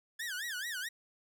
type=tone with vibrato; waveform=sawtooth; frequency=1675 Hz; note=G#6; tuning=14 cents sharp; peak=-33 dBFS; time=0.19-0.89 s; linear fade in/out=10 ms; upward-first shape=sine; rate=4.6 Hz; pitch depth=250 cents each way; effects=none